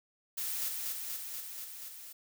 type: noise with echo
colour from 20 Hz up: blue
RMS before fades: -36 dBFS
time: 0.37-0.69 s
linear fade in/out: 10 ms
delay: 240 ms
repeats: 6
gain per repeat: -2 dB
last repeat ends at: 2.13 s
effects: none